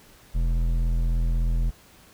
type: tone with hard clipping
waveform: sine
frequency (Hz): 41.76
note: E1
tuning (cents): +23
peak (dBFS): -22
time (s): 0.34-1.71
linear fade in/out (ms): 20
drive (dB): 9
effects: pink hiss -53 dBFS RMS until 2.13 s